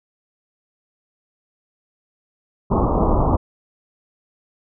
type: low-pass noise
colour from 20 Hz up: pink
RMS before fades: -17 dBFS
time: 2.7-3.37 s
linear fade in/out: 20 ms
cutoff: 1200 Hz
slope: 96 dB/octave
effects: none